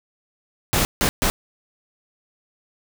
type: noise bursts at uneven times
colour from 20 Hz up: pink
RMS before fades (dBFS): -19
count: 3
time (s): 0.73-0.85 / 1.01-1.09 / 1.22-1.3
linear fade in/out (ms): 0
effects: none